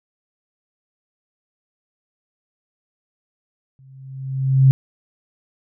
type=tone with exponential growth; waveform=sine; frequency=133.5 Hz; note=C3; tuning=35 cents sharp; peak=-6 dBFS; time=3.79-4.71 s; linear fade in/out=0 ms; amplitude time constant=200 ms; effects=none